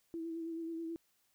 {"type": "tone with vibrato", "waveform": "sine", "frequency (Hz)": 329.6, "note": "E4", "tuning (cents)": 0, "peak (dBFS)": -38, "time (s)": [0.14, 0.96], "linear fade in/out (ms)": 0, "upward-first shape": "sine", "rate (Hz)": 9.3, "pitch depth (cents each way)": 29, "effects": ["white hiss -75 dBFS RMS until 1.34 s"]}